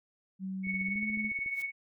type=tone with pitch glide; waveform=sine; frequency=190 to 213.3 Hz; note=F#3 to G#3; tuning=+46 to +46 cents; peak=-34 dBFS; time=0.39-1.32 s; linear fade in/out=50 ms; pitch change=+200 cents; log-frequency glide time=0.86-1.03 s
type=tone with tremolo; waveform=sine; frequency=2217 Hz; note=C#7; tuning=in tune; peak=-29 dBFS; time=0.63-1.72 s; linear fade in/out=50 ms; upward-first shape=triangle; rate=18 Hz; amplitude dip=65%
type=click train; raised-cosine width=3 ms; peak=-39 dBFS; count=12; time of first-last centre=0.67-1.461 s; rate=13.9 Hz
type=noise with exponential growth; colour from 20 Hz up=white; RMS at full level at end=-47 dBFS; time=1.48-1.62 s; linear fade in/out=0 ms; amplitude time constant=30 ms
effects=none